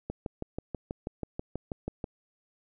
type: click train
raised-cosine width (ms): 2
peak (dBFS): -20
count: 13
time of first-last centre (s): 0.1-2.042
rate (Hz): 6.18
effects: none